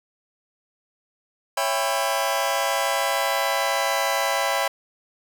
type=chord; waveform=sawtooth; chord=C# half-diminished seventh; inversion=none; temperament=just; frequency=554.4 / 665.2 / 798.3 / 997.9 Hz; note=C#5 / E5 / G5 / B5; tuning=0 / +16 / +31 / +18 cents; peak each=-23 dBFS; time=1.57-4.68 s; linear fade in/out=5 ms; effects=none